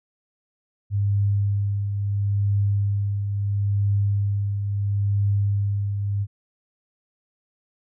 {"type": "tone with tremolo", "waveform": "sine", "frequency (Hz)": 100.9, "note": "G#2", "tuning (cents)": -49, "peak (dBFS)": -17, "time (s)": [0.9, 6.27], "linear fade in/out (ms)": 50, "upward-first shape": "triangle", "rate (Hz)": 0.74, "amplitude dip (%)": 50, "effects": []}